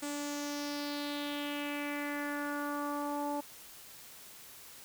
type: tone with low-pass filter sweep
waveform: sawtooth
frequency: 290 Hz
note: D4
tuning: 22 cents flat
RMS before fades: -37 dBFS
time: 0.02-3.41 s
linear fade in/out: 10 ms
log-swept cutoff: 8400 to 810 Hz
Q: 3.5
effects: white hiss -52 dBFS RMS until 4.84 s